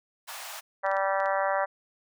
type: high-pass noise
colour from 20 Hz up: pink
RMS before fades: -40 dBFS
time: 0.27-0.61 s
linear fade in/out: 20 ms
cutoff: 640 Hz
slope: 48 dB/octave
type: harmonic tone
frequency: 194.3 Hz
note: G3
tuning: 15 cents flat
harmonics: 3 / 4 / 5 / 6 / 7 / 8 / 9 / 10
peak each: -28 / -30 / -32 / -34 / -35 / -36 / -37 / -38 dBFS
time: 0.83-1.66 s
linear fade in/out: 20 ms
type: clicks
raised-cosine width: 0.2 ms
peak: -30 dBFS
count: 5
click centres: 0.864 / 0.915 / 0.968 / 1.202 / 1.259 s
effects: none